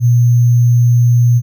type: tone with sample-and-hold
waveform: sine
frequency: 120 Hz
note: B2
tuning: 49 cents flat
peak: -6 dBFS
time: 0-1.42 s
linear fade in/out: 50 ms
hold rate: 6300 Hz
effects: none